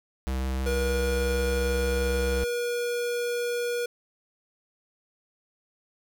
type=tone with vibrato; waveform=square; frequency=65.41 Hz; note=C2; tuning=in tune; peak=-27 dBFS; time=0.27-2.44 s; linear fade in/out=0 ms; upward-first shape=sine; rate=6.5 Hz; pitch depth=9 cents each way
type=tone; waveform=square; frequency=480.4 Hz; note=B4; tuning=48 cents flat; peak=-27 dBFS; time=0.66-3.86 s; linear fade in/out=5 ms
effects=none